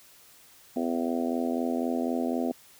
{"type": "harmonic tone", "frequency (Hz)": 84, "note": "E2", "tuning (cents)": 33, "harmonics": [3, 4, 5, 6, 7, 8, 9], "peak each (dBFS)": [-28, -34, -36, -37, -39, -35, -40], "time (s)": [0.76, 2.52], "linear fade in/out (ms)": 5, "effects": ["white hiss -55 dBFS RMS until 2.79 s"]}